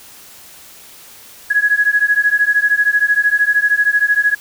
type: beating tone pair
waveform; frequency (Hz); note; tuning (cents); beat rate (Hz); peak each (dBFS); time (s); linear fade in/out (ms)
sine; 1667 / 1680; G#6 / G#6; +6 / +19; 13; -14; 1.5-4.35; 10
effects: white hiss -40 dBFS RMS until 4.4 s